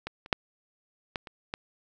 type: clicks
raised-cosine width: 0.3 ms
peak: -18 / -29 / -6 / -15 / -26 / -16 dBFS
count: 6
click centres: 0.07 / 0.261 / 0.328 / 1.158 / 1.272 / 1.539 s
effects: none